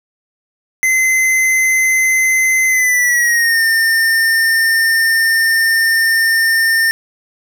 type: tone with pitch glide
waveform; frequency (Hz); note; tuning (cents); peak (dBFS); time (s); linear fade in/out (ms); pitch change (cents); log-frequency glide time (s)
square; 2055 to 1809.8; C7 to A6; -32 to +48; -11; 0.83-6.91; 0; -220; 2.68-3.64
effects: 7-bit